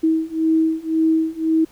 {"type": "beating tone pair", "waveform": "sine", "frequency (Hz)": [319.8, 321.7], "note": ["D#4", "E4"], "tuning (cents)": [48, -42], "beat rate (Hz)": 1.9, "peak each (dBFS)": [-19, -18], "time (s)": [0.03, 1.65], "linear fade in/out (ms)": 10, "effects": ["pink hiss -52 dBFS RMS until 1.71 s"]}